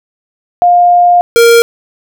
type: tone pair in turn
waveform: sine / square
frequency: 706 / 466.5 Hz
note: F5 / A#4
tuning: +19 / +1 cents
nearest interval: perfect fifth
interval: 718 cents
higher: first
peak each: -3 dBFS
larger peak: neither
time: 0.62-1.21 / 1.36-1.62 s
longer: first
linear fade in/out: 0 ms
effects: none